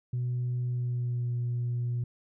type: tone with pitch glide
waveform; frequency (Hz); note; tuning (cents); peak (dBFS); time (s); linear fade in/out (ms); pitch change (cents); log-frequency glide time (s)
sine; 123.47 to 120.93; B2 to B2; 0 to -36; -26; 0.13-2.04; 5; -36; 0.66-1.34
effects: tanh soft clip ceiling -25 dBFS